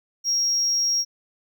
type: tone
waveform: triangle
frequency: 5600 Hz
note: F8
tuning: 4 cents sharp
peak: -17 dBFS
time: 0.24-1.05 s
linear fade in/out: 50 ms
effects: tanh soft clip ceiling -15 dBFS

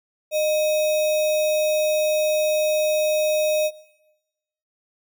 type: tone with sample-and-hold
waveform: sine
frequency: 614 Hz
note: D#5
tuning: 23 cents flat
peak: -18 dBFS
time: 0.31-3.71 s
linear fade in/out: 50 ms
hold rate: 3150 Hz
effects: noise-tail reverb RT60 1.0 s tail -18 dB re dry

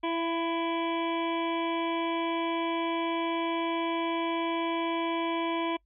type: harmonic tone with a mistuned harmonic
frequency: 332.4 Hz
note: E4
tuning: 15 cents sharp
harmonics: 1 / 2 / 3 / 5 / 6 / 7 / 8 / 9 / 10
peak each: -30 / -35 / -33 / -47 / -48 / -39 / -52 / -45 / -43 dBFS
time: 0.03-5.77 s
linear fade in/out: 10 ms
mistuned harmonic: 2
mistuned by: +16 cents
effects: noise-tail reverb RT60 0.1 s tail -26 dB re dry + added 50 Hz sine -67 dBFS peak until 5.85 s

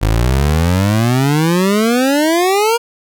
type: exponential sweep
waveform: 25% pulse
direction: up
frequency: 50.6 to 478.1 Hz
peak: -7 dBFS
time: 0.01-2.78 s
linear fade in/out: 20 ms
effects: none

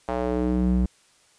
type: tone with band-pass filter sweep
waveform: square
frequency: 61.9 Hz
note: B1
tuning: 5 cents sharp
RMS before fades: -23 dBFS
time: 0.08-0.86 s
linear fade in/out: 5 ms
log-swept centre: 750 to 130 Hz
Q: 1.7
effects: white hiss -59 dBFS RMS until 1.38 s + resampled to 22050 Hz

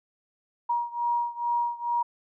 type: beating tone pair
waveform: sine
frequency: 950 / 952.3 Hz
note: A#5 / A#5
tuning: +33 / +37 cents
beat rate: 2.3 Hz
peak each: -27 / -29 dBFS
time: 0.69-2.03 s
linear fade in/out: 10 ms
effects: none

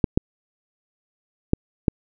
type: clicks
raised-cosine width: 3 ms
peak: -3 dBFS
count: 4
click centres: 0.042 / 0.175 / 1.534 / 1.882 s
effects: none

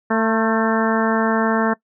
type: harmonic tone with a mistuned harmonic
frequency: 223.4 Hz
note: A3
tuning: 27 cents sharp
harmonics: 1 / 2 / 3 / 4 / 5 / 6 / 7 / 8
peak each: -19 / -22 / -24 / -25 / -26 / -27 / -27 / -28 dBFS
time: 0.1-1.74 s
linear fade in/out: 10 ms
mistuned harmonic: 5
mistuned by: -40 cents
effects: noise-tail reverb RT60 0.1 s tail -22 dB re dry

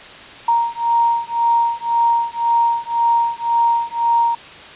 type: beating tone pair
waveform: sine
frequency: 932.3 / 934.2 Hz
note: A#5 / A#5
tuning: 0 / +3 cents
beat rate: 1.9 Hz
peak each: -17 dBFS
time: 0.48-4.35 s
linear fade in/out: 5 ms
effects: white hiss -37 dBFS RMS until 4.75 s + resampled to 8000 Hz

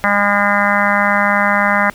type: harmonic tone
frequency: 203.1 Hz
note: G#3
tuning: 38 cents flat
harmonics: 1 / 3 / 4 / 5 / 6 / 7 / 8 / 9 / 10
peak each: -20 / -20 / -20 / -20 / -20 / -20 / -20 / -20 / -20 dBFS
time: 0.04-1.9 s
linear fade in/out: 0 ms
effects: pink hiss -42 dBFS RMS until 1.94 s

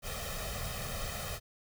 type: noise with comb filter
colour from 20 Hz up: pink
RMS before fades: -38 dBFS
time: 0.02-1.4 s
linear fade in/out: 50 ms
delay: 1.6 ms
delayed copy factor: +0.95
effects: none

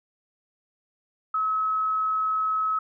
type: tone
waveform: sine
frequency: 1286 Hz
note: E6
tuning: 43 cents flat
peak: -22 dBFS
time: 1.34-2.79 s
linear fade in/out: 5 ms
effects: none

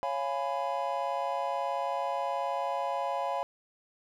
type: chord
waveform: triangle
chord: C# dominant seventh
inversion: none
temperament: just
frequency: 554.4 / 693 / 831.5 / 997.9 Hz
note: C#5 / E#5 / G#5 / B5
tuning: 0 / -14 / +2 / +18 cents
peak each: -33 dBFS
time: 0.03-3.43 s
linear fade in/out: 0 ms
effects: none

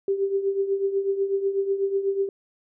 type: tone with tremolo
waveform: sine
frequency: 393 Hz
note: G4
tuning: 4 cents sharp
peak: -18 dBFS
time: 0.08-2.29 s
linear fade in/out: 2 ms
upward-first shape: triangle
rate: 8.1 Hz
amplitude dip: 75%
effects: none

